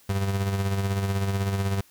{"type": "tone with tremolo", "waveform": "35% pulse", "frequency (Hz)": 98, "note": "G2", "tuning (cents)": 0, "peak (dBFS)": -20, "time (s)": [0.09, 1.81], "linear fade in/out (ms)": 5, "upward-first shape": "sine", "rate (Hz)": 16, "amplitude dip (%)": 45, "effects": ["white hiss -57 dBFS RMS until 1.9 s"]}